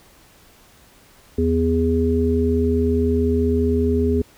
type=harmonic tone; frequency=82.41 Hz; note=E2; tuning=in tune; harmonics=1 / 3 / 5; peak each=-20 / -20 / -20 dBFS; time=1.38-4.22 s; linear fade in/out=5 ms; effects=pink hiss -51 dBFS RMS until 4.37 s